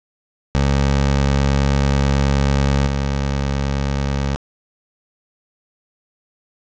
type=tone with level steps; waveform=20% pulse; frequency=69.3 Hz; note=C#2; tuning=in tune; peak=-9 / -13 dBFS; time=0.55-4.36 s; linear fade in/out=0 ms; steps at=2.87 s; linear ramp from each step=2 ms; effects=resampled to 16000 Hz + 7-bit